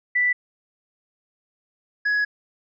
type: tone pair in turn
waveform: sine / triangle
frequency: 1975.5 / 1677.1 Hz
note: B6 / G#6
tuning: 0 / +16 cents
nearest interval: minor third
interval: 284 cents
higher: first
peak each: -17 dBFS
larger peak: neither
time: 0.15-0.33 / 2.05-2.25 s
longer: second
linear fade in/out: 10 ms
effects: resampled to 16000 Hz